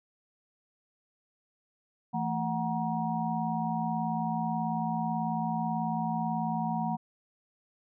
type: tone cluster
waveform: sine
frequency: 165.3 / 223.6 / 741 / 947 Hz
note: E3 / A3 / F#5 / A#5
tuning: +5 / +28 / +2 / +27 cents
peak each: -34 / -33 / -33 / -35 dBFS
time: 2.13-6.97 s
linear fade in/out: 20 ms
effects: none